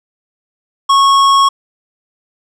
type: tone with hard clipping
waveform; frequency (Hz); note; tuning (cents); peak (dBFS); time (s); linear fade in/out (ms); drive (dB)
sine; 1100; C#6; -14; -8; 0.89-1.49; 10; 12
effects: none